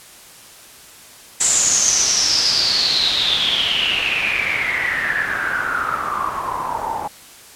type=noise with low-pass filter sweep; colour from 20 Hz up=white; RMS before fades=-19 dBFS; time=1.4-7.08 s; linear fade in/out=10 ms; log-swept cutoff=7600 to 830 Hz; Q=10; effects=white hiss -42 dBFS RMS until 7.55 s + low-pass 12000 Hz 12 dB/octave